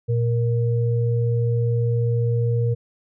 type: tone pair together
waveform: sine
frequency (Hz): 117.42 / 469.4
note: A#2 / A#4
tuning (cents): +13 / +12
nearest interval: 2 octaves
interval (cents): 2399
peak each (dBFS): -18 / -26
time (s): 0.08-2.75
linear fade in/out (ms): 20
effects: none